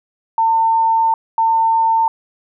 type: tone pair in turn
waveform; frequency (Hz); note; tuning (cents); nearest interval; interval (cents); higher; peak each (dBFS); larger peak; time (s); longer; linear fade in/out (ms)
sine; 902 / 902; A5 / A5; +43 / +43; unison; 0; neither; -11; neither; 0.38-1.14 / 1.38-2.08; first; 2
effects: none